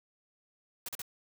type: noise bursts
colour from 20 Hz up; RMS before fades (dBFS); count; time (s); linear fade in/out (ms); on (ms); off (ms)
white; -39; 3; 0.86-1.018; 2; 26; 40
effects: none